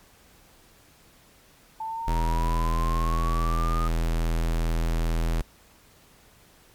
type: exponential sweep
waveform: sine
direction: up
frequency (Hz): 880 to 1244.5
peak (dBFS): -29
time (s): 1.8-3.88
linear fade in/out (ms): 5
type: tone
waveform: square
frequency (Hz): 41.2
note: E1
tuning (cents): 0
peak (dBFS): -23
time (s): 2.07-5.42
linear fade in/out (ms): 10
effects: pink hiss -56 dBFS RMS until 6.74 s + MP3 96 kbps